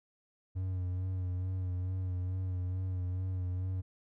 triangle tone with vibrato, 91.9 Hz, F#2, 11 cents flat, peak -30 dBFS, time 0.55-3.82 s, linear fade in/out 20 ms, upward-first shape sine, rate 2.3 Hz, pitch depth 33 cents each way, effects none

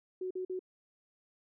sine tone bursts, 370 Hz, F#4, in tune, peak -34 dBFS, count 3, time 0.21-0.593 s, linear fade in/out 5 ms, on 97 ms, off 46 ms, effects none

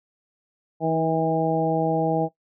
harmonic tone with a mistuned harmonic, 161.6 Hz, E3, 34 cents flat, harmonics 1 / 2 / 3 / 4 / 5, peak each -26 / -26 / -26 / -26 / -26 dBFS, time 0.8-2.29 s, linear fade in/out 50 ms, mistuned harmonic 2, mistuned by -16 cents, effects noise-tail reverb RT60 0.1 s tail -17 dB re dry

